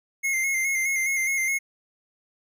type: tone with vibrato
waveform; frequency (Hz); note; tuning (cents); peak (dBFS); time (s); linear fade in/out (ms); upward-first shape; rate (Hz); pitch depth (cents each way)
square; 2130; C7; +30; -23; 0.23-1.59; 20; square; 4.8; 33
effects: none